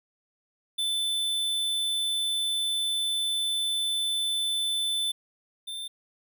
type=tone pair in turn; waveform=square; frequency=3520 / 3569 Hz; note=A7 / A7; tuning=0 / +24 cents; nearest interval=unison; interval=24 cents; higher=second; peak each=-26 / -34 dBFS; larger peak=first; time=0.78-5.12 / 5.67-5.88 s; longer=first; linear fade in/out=10 ms; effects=none